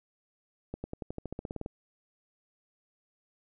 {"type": "accelerating click train", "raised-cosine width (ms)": 2, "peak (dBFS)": -23, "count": 14, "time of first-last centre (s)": [0.74, 1.661], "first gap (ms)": 100, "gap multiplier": 0.94, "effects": []}